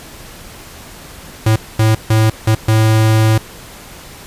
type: tone bursts at uneven times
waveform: square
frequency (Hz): 110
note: A2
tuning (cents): 0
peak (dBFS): -9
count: 5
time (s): 1.46-1.56 / 1.79-1.95 / 2.1-2.3 / 2.47-2.55 / 2.68-3.38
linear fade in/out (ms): 5
effects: pink hiss -35 dBFS RMS until 4.26 s + resampled to 32000 Hz